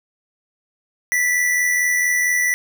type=tone pair together; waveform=square; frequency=1964.6 / 2049 Hz; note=B6 / C7; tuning=-10 / -37 cents; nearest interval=minor second; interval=73 cents; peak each=-17 / -27 dBFS; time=1.12-2.54 s; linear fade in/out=0 ms; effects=none